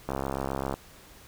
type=click train; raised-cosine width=1 ms; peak=-16 dBFS; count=45; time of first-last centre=0.09-0.74 s; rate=67.7 Hz; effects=pink hiss -52 dBFS RMS until 1.27 s